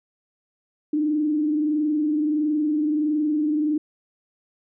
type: tone with frequency modulation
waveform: sine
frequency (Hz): 302.3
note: D#4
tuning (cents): -50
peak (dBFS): -19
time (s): 0.93-3.78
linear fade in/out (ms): 5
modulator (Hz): 21.5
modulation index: 0.46
effects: none